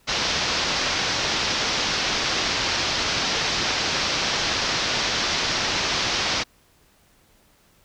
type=low-pass noise; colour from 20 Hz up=white; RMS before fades=-24 dBFS; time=0.07-6.44 s; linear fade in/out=20 ms; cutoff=5800 Hz; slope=48 dB/octave; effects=pink hiss -59 dBFS RMS until 7.84 s